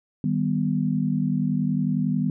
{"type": "chord", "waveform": "sine", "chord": "Eb augmented", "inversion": "none", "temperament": "equal", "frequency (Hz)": [155.56, 196, 246.9], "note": ["Eb3", "G3", "B3"], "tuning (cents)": [0, 0, 0], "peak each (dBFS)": -25, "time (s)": [0.24, 2.3], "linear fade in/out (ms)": 2, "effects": []}